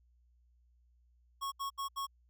square tone bursts, 1100 Hz, C#6, 14 cents flat, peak -36 dBFS, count 4, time 1.41-2.069 s, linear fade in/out 20 ms, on 110 ms, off 73 ms, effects added 60 Hz sine -65 dBFS peak until 2.29 s

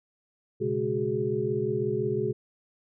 sine tone cluster, 120.3 / 136.7 / 209.8 / 373 / 418.8 Hz, B2 / C#3 / G#3 / F#4 / G#4, -45 / -24 / +18 / +14 / +15 cents, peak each -34 / -35 / -35 / -29 / -29 dBFS, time 0.6-2.33 s, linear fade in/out 20 ms, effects none

